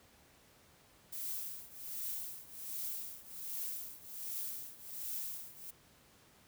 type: noise with tremolo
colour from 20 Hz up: violet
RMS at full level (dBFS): -39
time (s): 1.12-5.71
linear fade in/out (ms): 10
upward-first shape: triangle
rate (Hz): 1.3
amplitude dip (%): 90
effects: pink hiss -64 dBFS RMS until 6.47 s + high-pass 60 Hz 12 dB/octave